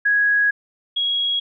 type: tone pair in turn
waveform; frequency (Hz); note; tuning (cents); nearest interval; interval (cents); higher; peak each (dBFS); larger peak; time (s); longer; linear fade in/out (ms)
sine; 1661.2 / 3311; G#6 / G#7; 0 / -6; octave; 1194; second; -14 / -18; first; 0.05-0.51 / 0.96-1.4; first; 10
effects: none